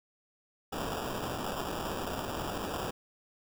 white noise with sample-and-hold, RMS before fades -36 dBFS, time 0.72-2.91 s, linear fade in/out 10 ms, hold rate 2100 Hz, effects none

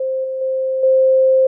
sine tone with level steps, 525 Hz, C5, 6 cents sharp, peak -17 / -20 / -16 / -9 dBFS, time 0-1.47 s, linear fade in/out 5 ms, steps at 0.24 / 0.41 / 0.83 s, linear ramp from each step 5 ms, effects none

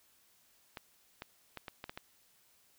clicks, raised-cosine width 0.3 ms, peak -26 dBFS, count 7, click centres 0.772 / 1.221 / 1.573 / 1.682 / 1.841 / 1.895 / 1.975 s, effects white hiss -68 dBFS RMS until 2.78 s

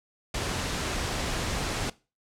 pink noise, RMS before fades -30 dBFS, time 0.34-1.9 s, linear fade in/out 5 ms, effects noise-tail reverb RT60 0.3 s tail -20 dB re dry + low-pass 8000 Hz 12 dB/octave

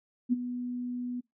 sine tone with ADSR envelope, 246.1 Hz, B3, 6 cents flat, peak -20 dBFS, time 0.29-1.21 s, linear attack 36 ms, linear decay 22 ms, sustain -12 dB, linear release 16 ms, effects noise-tail reverb RT60 0.2 s tail -24 dB re dry

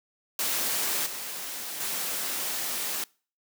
white noise with level steps, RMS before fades -28 / -36 / -31 dBFS, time 0.39-3.04 s, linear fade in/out 2 ms, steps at 1.06 / 1.8 s, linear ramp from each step 5 ms, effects noise-tail reverb RT60 0.4 s tail -25 dB re dry + high-pass 200 Hz 12 dB/octave

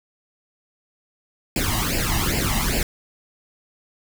pink noise with flanger, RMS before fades -22 dBFS, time 1.56-2.83 s, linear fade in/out 2 ms, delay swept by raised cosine 0.4 to 1.05 ms, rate 2.5 Hz, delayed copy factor +0.8, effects none

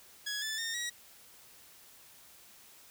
15% pulse tone with pitch steps, 1673 / 1749.1 / 1828.6 / 1911.8 Hz, G#6 / A6 / A#6 / A#6, +12 / -11 / -34 / +43 cents, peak -28 dBFS, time 0.26-0.9 s, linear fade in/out 10 ms, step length 160 ms, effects white hiss -57 dBFS RMS until 2.9 s

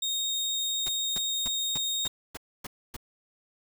30% pulse tone, 3712 Hz, A#7, 8 cents flat, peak -25 dBFS, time 0.02-2.08 s, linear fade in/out 5 ms
pink noise bursts, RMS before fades -38 dBFS, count 8, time 0.86-2.966 s, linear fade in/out 5 ms, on 27 ms, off 270 ms
effects none

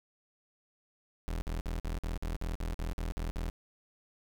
35% pulse tone bursts, 41.2 Hz, E1, in tune, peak -31 dBFS, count 12, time 1.28-3.499 s, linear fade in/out 0 ms, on 140 ms, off 49 ms, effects none

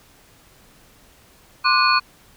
sine tone cluster, 1048 / 1175 / 1468 / 2476 / 4356 Hz, C6 / D6 / F#6 / D#7 / C#8, +2 / +1 / -14 / -9 / -31 cents, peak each -19 / -20 / -21 / -21 / -21 dBFS, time 1.64-2 s, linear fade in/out 20 ms, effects pink hiss -52 dBFS RMS until 2.36 s

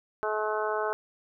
harmonic tone, 214.2 Hz, A3, 46 cents flat, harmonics 2 / 3 / 4 / 5 / 6 / 7, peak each -31 / -33 / -34 / -35 / -36 / -36 dBFS, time 0.23-0.93 s, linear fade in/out 0 ms, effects none

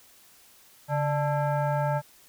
sine tone with frequency modulation, 142.3 Hz, C#3, 46 cents sharp, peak -23 dBFS, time 0.88-2.02 s, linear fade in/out 50 ms, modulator 738 Hz, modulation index 1.2, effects white hiss -56 dBFS RMS until 2.28 s

